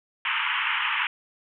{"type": "band-pass noise", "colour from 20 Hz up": "white", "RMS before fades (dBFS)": -26, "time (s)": [0.25, 1.07], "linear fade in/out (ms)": 2, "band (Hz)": [880, 3100], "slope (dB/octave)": 96, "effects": []}